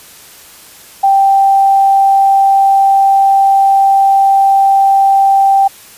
sine tone, 784 Hz, G5, in tune, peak -5 dBFS, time 1.03-5.68 s, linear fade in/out 10 ms, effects white hiss -37 dBFS RMS until 5.97 s + resampled to 32000 Hz

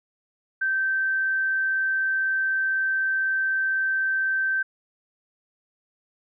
sine tone, 1554 Hz, G6, 16 cents flat, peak -21 dBFS, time 0.61-4.63 s, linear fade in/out 10 ms, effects none

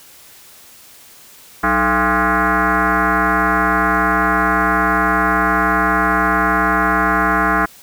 sine tone with frequency modulation, 188.6 Hz, F#3, 33 cents sharp, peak -12 dBFS, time 1.63-7.66 s, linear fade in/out 10 ms, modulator 248 Hz, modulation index 6.4, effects white hiss -43 dBFS RMS until 7.82 s

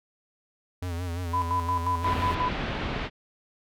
square tone with vibrato, 87.31 Hz, F2, in tune, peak -30 dBFS, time 0.82-2.35 s, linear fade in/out 5 ms, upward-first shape sine, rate 5.8 Hz, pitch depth 69 cents each way
sine tone with tremolo, 1000 Hz, B5, 21 cents sharp, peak -23 dBFS, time 1.33-2.49 s, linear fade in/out 10 ms, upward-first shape square, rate 5.6 Hz, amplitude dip 70%
pink low-pass noise, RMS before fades -31 dBFS, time 2.02-3.1 s, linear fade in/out 50 ms, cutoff 3500 Hz, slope 24 dB/octave
effects none

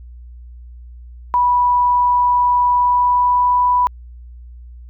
sine tone with pitch glide, 981 to 987.8 Hz, B5 to B5, -12 to 0 cents, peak -11 dBFS, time 1.34-3.87 s, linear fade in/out 0 ms, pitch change +12 cents, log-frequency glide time 2.69-3.66 s, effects added 60 Hz sine -34 dBFS peak until 4.89 s

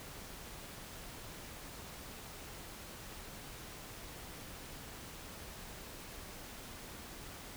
silence, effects pink hiss -49 dBFS RMS until 7.56 s

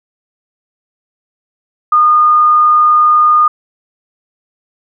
sine tone, 1222 Hz, D#6, 32 cents flat, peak -5 dBFS, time 1.92-3.48 s, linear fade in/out 5 ms, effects none

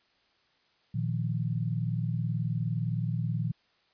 sine chord, Bb suspended fourth, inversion none, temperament equal, 116.54 / 155.56 / 174.61 Hz, Bb2 / Eb3 / F3, 0 / 0 / 0 cents, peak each -30 / -32 / -35 dBFS, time 0.94-3.52 s, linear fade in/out 10 ms, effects white hiss -68 dBFS RMS until 3.93 s + resampled to 11025 Hz

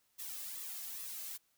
blue noise with flanger, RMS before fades -44 dBFS, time 0.18-1.38 s, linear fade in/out 20 ms, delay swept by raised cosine 1.3 to 2.15 ms, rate 2.4 Hz, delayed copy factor -0.7, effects white hiss -75 dBFS RMS until 1.57 s

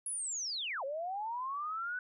sine linear two-way sweep, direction down then up, 10650 to 525 to 1506 Hz, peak -35 dBFS, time 0.06-1.99 s, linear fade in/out 2 ms, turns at 0.84 s, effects none

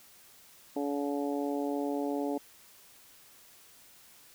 harmonic tone, 142.7 Hz, D3, 49 cents flat, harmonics 2 / 3 / 4 / 5 / 6, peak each -32 / -36 / -38 / -40 / -42 dBFS, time 0.76-2.38 s, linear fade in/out 5 ms, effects white hiss -57 dBFS RMS until 4.34 s

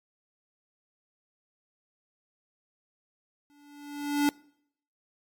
square tone with exponential growth, 289.5 Hz, D4, 25 cents flat, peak -20 dBFS, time 3.5-4.29 s, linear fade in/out 0 ms, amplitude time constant 170 ms, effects noise-tail reverb RT60 0.7 s tail -25 dB re dry + MP3 96 kbps

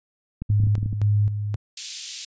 clicks, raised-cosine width 5 ms, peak -17 dBFS, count 9, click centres 0.42 / 0.502 / 0.601 / 0.637 / 0.67 / 0.781 / 0.83 / 0.86 / 0.929 s
sine tone with tremolo, 103.83 Hz, G#2, in tune, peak -16 dBFS, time 0.49-1.56 s, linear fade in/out 20 ms, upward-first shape square, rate 1.9 Hz, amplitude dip 60%
pink high-pass noise, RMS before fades -33 dBFS, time 1.77-2.25 s, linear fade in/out 5 ms, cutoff 3100 Hz, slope 24 dB/octave
effects resampled to 16000 Hz

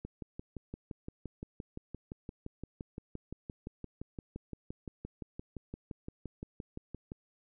click train, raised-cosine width 3 ms, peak -28 dBFS, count 42, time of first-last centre 0.05-7.119 s, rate 5.8 Hz, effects none

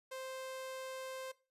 sawtooth tone, 523.3 Hz, C5, in tune, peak -39 dBFS, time 0.11-1.32 s, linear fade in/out 10 ms, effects noise-tail reverb RT60 0.3 s tail -18 dB re dry + resampled to 32000 Hz

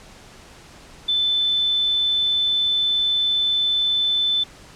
sine tone, 3520 Hz, A7, in tune, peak -17 dBFS, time 1.08-4.44 s, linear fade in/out 10 ms, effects pink hiss -45 dBFS RMS until 4.75 s + low-pass 8000 Hz 12 dB/octave

